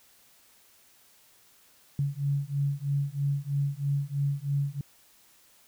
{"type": "beating tone pair", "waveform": "sine", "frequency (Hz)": [139.7, 142.8], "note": ["C#3", "D3"], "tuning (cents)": [14, -48], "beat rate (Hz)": 3.1, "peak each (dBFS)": -29, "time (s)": [1.99, 4.81], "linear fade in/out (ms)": 2, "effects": ["white hiss -60 dBFS RMS until 5.67 s"]}